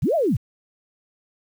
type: linear two-way sweep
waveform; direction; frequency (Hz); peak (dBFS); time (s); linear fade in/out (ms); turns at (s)
sine; up then down; 73.42 to 698.5 to 73.42; -17; 0.02-0.37; 10; 0.15
effects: 8-bit